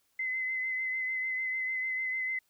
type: tone with vibrato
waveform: sine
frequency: 2046 Hz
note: C7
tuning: 39 cents flat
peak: -30 dBFS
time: 0.19-2.39 s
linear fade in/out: 5 ms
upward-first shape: sine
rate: 6.7 Hz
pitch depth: 23 cents each way
effects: white hiss -73 dBFS RMS until 2.49 s